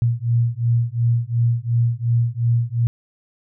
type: beating tone pair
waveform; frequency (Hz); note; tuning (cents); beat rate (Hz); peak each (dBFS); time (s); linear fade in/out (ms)
sine; 116.54 / 119.34; A#2 / A#2; 0 / +41; 2.8; -19; 0.02-2.87; 0
effects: none